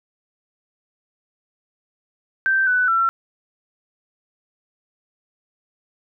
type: tone with pitch steps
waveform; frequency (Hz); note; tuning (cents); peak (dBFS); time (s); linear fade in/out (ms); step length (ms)
sine; 1560 / 1494 / 1349; G6 / F#6 / E6; -9 / +16 / +40; -15; 2.46-3.09; 0; 210
effects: none